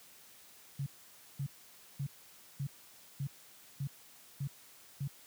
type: tone bursts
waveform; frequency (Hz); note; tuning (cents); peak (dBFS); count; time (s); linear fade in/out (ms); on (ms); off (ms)
sine; 138.59; C#3; 0; -33; 8; 0.79-5.076; 5; 72; 530
effects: white hiss -58 dBFS RMS until 5.26 s + high-pass 80 Hz 12 dB/octave